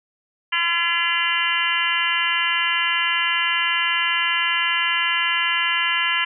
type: harmonic tone with a mistuned harmonic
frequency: 340 Hz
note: F4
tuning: 46 cents flat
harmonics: 3 / 4 / 5 / 6 / 7 / 8 / 9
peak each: -27 / -29 / -25 / -25 / -28 / -24 / -26 dBFS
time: 0.52-6.25 s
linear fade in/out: 10 ms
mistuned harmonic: 8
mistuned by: +41 cents
effects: none